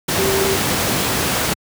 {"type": "tone in noise", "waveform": "sine", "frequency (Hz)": 388.2, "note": "G4", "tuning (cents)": -17, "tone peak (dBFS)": -18, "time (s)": [0.18, 0.57], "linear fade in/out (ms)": 10, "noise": "pink", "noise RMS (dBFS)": -18, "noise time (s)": [0.08, 1.54], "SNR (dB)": -3, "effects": ["high-pass 100 Hz 12 dB/octave"]}